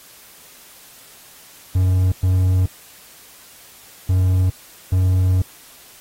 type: tone bursts at uneven times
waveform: triangle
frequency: 92.5 Hz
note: F#2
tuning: in tune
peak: -11 dBFS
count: 4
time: 1.75-2.12 / 2.23-2.66 / 4.09-4.5 / 4.92-5.42 s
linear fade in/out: 5 ms
effects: white hiss -45 dBFS RMS until 6 s + AAC 48 kbps